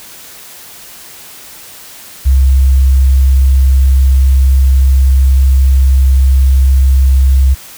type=tone; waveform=sine; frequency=66.4 Hz; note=C2; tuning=26 cents sharp; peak=-4 dBFS; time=2.25-7.55 s; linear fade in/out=20 ms; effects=white hiss -33 dBFS RMS until 7.77 s